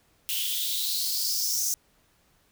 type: noise with high-pass filter sweep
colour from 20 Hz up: blue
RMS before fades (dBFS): -28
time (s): 0.29-1.74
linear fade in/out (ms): 0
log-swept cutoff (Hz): 2900 to 6200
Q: 6.2
effects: pink hiss -65 dBFS RMS until 2.51 s